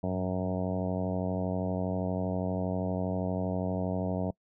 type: harmonic tone with a mistuned harmonic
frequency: 92.5 Hz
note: F#2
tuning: in tune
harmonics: 1 / 2 / 3 / 4 / 5 / 6 / 7 / 8 / 9 / 10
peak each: -35 / -32 / -37 / -43 / -39 / -39 / -37 / -44 / -48 / -48 dBFS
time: 0.03-4.31 s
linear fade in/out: 5 ms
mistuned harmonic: 1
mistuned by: +62 cents
effects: noise-tail reverb RT60 0.1 s tail -25 dB re dry